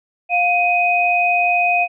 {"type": "tone pair together", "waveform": "sine", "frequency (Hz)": [706.5, 2504], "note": ["F5", "D#7"], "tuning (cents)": [20, 10], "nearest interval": "octave + minor seventh", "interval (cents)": 2190, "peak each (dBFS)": -16, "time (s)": [0.29, 1.88], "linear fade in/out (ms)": 50, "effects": []}